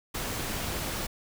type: noise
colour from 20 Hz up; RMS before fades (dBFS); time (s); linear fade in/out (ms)
pink; -33; 0.14-1.07; 10
effects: none